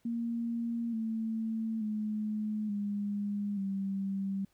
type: tone with pitch steps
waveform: sine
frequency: 233.1 / 223 / 213.3 / 204 / 195.11 Hz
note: A#3 / A3 / G#3 / G#3 / G3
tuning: 0 / +23 / +46 / -31 / -8 cents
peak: -31 dBFS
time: 0.05-4.45 s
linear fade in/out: 5 ms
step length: 880 ms
effects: pink hiss -72 dBFS RMS until 4.53 s